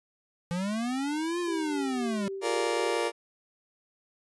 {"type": "linear two-way sweep", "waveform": "square", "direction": "up then down", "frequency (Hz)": [168.4, 354.1, 194.1], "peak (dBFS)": -29, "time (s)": [0.51, 2.28], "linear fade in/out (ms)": 0, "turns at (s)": 1.4}
{"type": "tone with tremolo", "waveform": "sine", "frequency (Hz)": 389.3, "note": "G4", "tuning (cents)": -12, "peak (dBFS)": -32, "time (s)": [1.47, 3], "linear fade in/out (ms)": 10, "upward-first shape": "triangle", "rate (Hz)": 3.8, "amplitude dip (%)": 55}
{"type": "chord", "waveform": "30% pulse", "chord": "Bb dominant seventh", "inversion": "second", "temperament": "just", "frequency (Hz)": [349.6, 419.5, 466.2, 582.7], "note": ["F4", "Ab4", "Bb4", "D5"], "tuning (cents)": [2, 17, 0, -14], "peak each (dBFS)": [-30, -33, -27, -31], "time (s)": [2.41, 3.12], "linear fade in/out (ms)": 50}
{"effects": ["resampled to 24000 Hz"]}